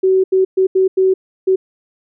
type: tone bursts at uneven times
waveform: sine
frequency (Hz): 377.9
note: F#4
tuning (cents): +37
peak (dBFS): -9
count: 6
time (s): 0.03-0.24 / 0.32-0.45 / 0.57-0.67 / 0.75-0.88 / 0.97-1.14 / 1.47-1.56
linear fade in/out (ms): 10
effects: none